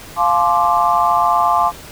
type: chord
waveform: sine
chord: D minor seventh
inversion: first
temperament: equal with one note detuned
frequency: 698.5 / 859.9 / 1046.5 / 1174.7 Hz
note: F5 / A5 / C6 / D6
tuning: 0 / -40 / 0 / 0 cents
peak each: -17 dBFS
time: 0.16-1.72 s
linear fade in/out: 50 ms
effects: pink hiss -36 dBFS RMS until 1.91 s